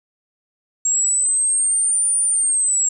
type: linear two-way sweep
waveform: sine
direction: up then down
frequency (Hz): 7520 to 9397 to 7520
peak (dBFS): -15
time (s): 0.85-2.89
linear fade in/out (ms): 5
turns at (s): 2.18
effects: none